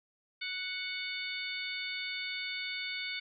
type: harmonic tone with a mistuned harmonic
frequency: 740 Hz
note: F#5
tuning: in tune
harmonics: 2 / 3 / 4 / 5 / 6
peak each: -45 / -38 / -46 / -42 / -43 dBFS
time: 0.41-3.2 s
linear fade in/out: 10 ms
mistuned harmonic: 5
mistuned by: -46 cents
effects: none